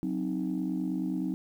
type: chord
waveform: sine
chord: C diminished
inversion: second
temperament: equal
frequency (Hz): 185 / 261.6 / 311.1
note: Gb3 / C4 / Eb4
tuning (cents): 0 / 0 / 0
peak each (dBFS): -32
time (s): 0.03-1.34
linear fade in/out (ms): 0
effects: tanh soft clip ceiling -22 dBFS + 10-bit